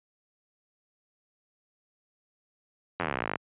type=slowing click train; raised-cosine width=0.5 ms; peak=-13 dBFS; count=24; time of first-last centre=3-3.357 s; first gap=11 ms; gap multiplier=1.03; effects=high-pass 100 Hz 12 dB/octave + resampled to 8000 Hz